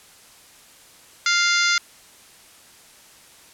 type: harmonic tone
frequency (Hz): 698.5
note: F5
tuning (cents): 0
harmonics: 2 / 3 / 4 / 5 / 6 / 7 / 8 / 9 / 10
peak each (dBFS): -21 / -22 / -31 / -27 / -28 / -25 / -33 / -28 / -34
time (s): 1.26-1.78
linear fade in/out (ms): 2
effects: white hiss -49 dBFS RMS until 3.53 s + low-pass 11000 Hz 12 dB/octave